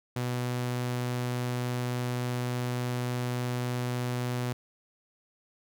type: tone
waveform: sawtooth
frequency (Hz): 123.47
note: B2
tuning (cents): 0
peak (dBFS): -25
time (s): 0.16-4.53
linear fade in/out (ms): 5
effects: none